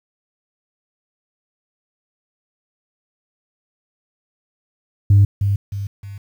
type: tone with echo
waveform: sine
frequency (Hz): 100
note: G2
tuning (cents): +35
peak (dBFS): -6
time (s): 5.1-5.25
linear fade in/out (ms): 5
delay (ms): 310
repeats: 3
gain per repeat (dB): -8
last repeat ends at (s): 6.18
effects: tanh soft clip ceiling -5 dBFS + 8-bit